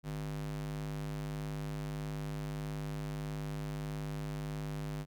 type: tone with high-pass filter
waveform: square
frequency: 50.8 Hz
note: G#1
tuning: 38 cents flat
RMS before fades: -39 dBFS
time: 0.03-5.06 s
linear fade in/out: 50 ms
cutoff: 110 Hz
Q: 9.5
effects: none